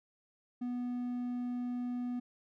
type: tone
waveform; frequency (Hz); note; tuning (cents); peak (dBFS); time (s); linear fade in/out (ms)
triangle; 245.5; B3; -10; -32; 0.61-2.2; 10
effects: none